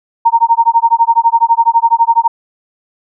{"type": "tone with tremolo", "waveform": "sine", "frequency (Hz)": 924, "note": "A#5", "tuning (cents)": -16, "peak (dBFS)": -3, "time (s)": [0.25, 2.28], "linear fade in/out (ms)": 10, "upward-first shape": "sine", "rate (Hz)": 12, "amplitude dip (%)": 100, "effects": []}